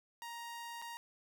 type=tone with dropouts; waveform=sawtooth; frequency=937 Hz; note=A#5; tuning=9 cents sharp; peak=-40 dBFS; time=0.22-0.97 s; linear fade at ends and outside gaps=0 ms; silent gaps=0.817-0.822 s; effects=none